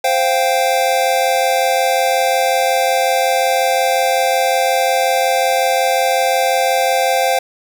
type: chord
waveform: square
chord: C suspended fourth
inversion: none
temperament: equal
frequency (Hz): 523.3 / 698.5 / 784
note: C5 / F5 / G5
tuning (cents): 0 / 0 / 0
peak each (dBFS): -18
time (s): 0.04-7.39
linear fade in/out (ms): 5
effects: none